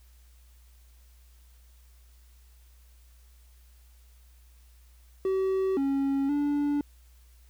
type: tone with pitch steps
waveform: triangle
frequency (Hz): 381.5 / 274.8 / 289.6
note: G4 / C#4 / D4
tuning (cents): -47 / -15 / -24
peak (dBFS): -22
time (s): 5.25-6.81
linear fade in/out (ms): 2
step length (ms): 520
effects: added 60 Hz sine -53 dBFS peak until 7.49 s + white hiss -65 dBFS RMS until 7.49 s